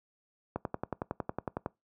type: click train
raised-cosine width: 1 ms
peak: -18 dBFS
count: 13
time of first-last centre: 0.56-1.661 s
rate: 10.9 Hz
effects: noise-tail reverb RT60 0.2 s tail -23 dB re dry + high-pass 80 Hz 12 dB/octave